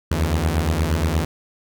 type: beating tone pair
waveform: sawtooth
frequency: 75.3 / 83.8 Hz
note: D2 / E2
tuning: +44 / +29 cents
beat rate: 8.5 Hz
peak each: -17 dBFS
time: 0.11-1.25 s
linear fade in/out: 5 ms
effects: none